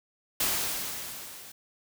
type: noise with level ramp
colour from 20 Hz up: white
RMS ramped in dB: -26 to -47 dBFS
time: 0.4-1.52 s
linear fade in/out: 5 ms
effects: none